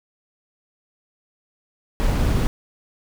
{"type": "noise", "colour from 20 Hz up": "brown", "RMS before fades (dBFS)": -19, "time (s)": [2, 2.47], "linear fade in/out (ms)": 0, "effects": []}